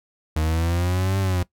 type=exponential two-way sweep; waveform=40% pulse; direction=up then down; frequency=77.1 to 97.8 to 87.8 Hz; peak=-19 dBFS; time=0.36-1.43 s; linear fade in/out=5 ms; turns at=1.19 s; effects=noise-tail reverb RT60 0.1 s tail -19 dB re dry